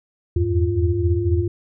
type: tone cluster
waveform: sine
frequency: 82.1 / 86.2 / 100.6 / 347.6 Hz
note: E2 / F2 / G2 / F4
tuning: -6 / -22 / +45 / -8 cents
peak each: -22 dBFS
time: 0.36-1.48 s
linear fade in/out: 5 ms
effects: none